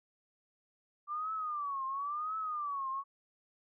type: tone with vibrato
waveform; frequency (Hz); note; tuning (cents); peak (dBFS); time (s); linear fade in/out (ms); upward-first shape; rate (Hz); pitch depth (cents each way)
sine; 1174.7; D6; 0; -34; 1.07-3.04; 50; triangle; 0.96; 190
effects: none